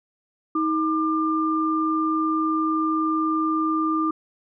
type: tone pair together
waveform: sine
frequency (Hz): 316.8 / 1196.1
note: D#4 / D6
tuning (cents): +31 / +31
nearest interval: octave + major seventh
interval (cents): 2300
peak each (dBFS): -22 / -23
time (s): 0.55-4.11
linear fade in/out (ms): 5
effects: none